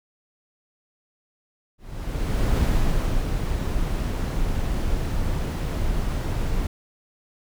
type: noise with ADSR envelope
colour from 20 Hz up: brown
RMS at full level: -19 dBFS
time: 1.78-6.67 s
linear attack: 800 ms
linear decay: 660 ms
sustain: -5 dB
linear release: 3 ms
effects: none